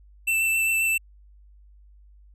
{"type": "tone with vibrato", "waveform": "square", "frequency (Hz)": 2665, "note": "E7", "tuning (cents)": 18, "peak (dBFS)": -21, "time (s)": [0.27, 0.98], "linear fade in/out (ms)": 10, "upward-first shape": "sine", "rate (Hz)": 7.5, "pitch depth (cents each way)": 14, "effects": ["added 50 Hz sine -49 dBFS peak until 2.34 s"]}